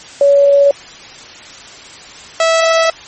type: tone pair in turn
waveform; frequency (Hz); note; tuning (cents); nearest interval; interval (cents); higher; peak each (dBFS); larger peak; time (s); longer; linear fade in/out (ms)
sine / sawtooth; 564 / 654.3; C#5 / E5; +30 / -13; minor third; 257; second; -5; neither; 0.21-0.71 / 2.4-2.9; neither; 2
effects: white hiss -34 dBFS RMS until 3.07 s + MP3 32 kbps